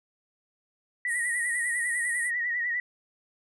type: tone with vibrato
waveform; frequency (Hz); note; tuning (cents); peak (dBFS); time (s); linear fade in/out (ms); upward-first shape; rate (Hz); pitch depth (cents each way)
sine; 1917; A#6; +48; -26; 1.05-2.8; 2; sine; 10; 62
type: band-pass noise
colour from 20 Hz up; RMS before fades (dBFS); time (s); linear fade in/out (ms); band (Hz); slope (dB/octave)
white; -37; 1.07-2.31; 50; 8500 to 10000; 96
effects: none